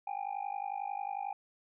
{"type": "tone with amplitude modulation", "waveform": "triangle", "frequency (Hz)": 803, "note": "G5", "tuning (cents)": 41, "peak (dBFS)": -29, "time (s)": [0.07, 1.33], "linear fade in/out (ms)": 5, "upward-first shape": "sine", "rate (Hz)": 51.1, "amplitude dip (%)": 100, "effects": ["resampled to 8000 Hz"]}